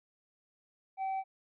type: tone with hard clipping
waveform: sine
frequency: 769 Hz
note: G5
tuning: 33 cents flat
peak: -33 dBFS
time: 0.97-1.24 s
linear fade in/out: 50 ms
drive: 3 dB
effects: resampled to 8000 Hz